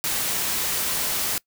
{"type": "noise", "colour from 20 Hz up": "white", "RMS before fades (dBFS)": -25, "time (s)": [0.04, 1.38], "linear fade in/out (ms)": 0, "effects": ["noise-tail reverb RT60 0.1 s tail -23 dB re dry"]}